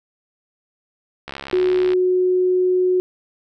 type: click train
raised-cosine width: 0.3 ms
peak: -14 dBFS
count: 46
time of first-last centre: 1.28-1.934 s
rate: 68.8 Hz
type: tone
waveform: sine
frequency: 366.1 Hz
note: F#4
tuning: 18 cents flat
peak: -14 dBFS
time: 1.53-3 s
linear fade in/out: 0 ms
effects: none